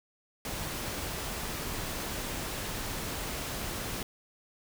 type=noise; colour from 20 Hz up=pink; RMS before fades=-36 dBFS; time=0.45-4.03 s; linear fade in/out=2 ms; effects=none